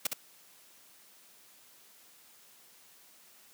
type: noise with echo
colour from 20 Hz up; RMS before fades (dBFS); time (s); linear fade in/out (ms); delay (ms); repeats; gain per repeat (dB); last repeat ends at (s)
white; -29; 0.05-0.07; 5; 64; 1; -4; 0.134
effects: white hiss -59 dBFS RMS until 3.53 s + high-pass 150 Hz 12 dB/octave